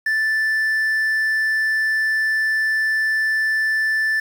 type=tone; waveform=triangle; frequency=1760 Hz; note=A6; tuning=in tune; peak=-15 dBFS; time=0.06-4.2 s; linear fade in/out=5 ms; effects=7-bit